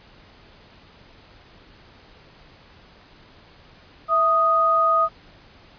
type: tone pair together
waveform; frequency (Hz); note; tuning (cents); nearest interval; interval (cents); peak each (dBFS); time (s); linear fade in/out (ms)
sine; 659.3 / 1244.5; E5 / D#6; 0 / 0; major seventh; 1100; -23 / -16; 4.08-5.09; 50
effects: pink hiss -50 dBFS RMS until 5.78 s + resampled to 11025 Hz